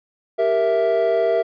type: chord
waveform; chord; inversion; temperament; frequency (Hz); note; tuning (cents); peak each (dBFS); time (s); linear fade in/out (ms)
triangle; E diminished; first; equal; 392 / 466.2 / 659.3; G4 / Bb4 / E5; 0 / 0 / 0; -21 / -18 / -16; 0.38-1.43; 20
effects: tanh soft clip ceiling -5 dBFS + resampled to 11025 Hz